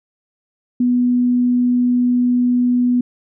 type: tone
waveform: sine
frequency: 246.1 Hz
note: B3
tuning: 6 cents flat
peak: -12 dBFS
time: 0.8-3.01 s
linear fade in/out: 5 ms
effects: none